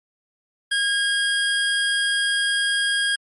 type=tone; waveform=25% pulse; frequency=1629 Hz; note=G#6; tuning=34 cents flat; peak=-15 dBFS; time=0.71-3.16 s; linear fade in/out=10 ms; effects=MP3 48 kbps